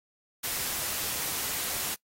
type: noise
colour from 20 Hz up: white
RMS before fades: -32 dBFS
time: 0.43-1.95 s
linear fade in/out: 10 ms
effects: noise-tail reverb RT60 0.1 s tail -21 dB re dry + AAC 48 kbps